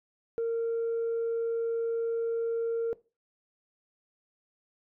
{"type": "tone", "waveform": "sine", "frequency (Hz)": 460.4, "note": "A#4", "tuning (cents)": -22, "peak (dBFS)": -25, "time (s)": [0.38, 2.93], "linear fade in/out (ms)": 0, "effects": ["noise-tail reverb RT60 0.3 s tail -20 dB re dry", "tanh soft clip ceiling -25 dBFS"]}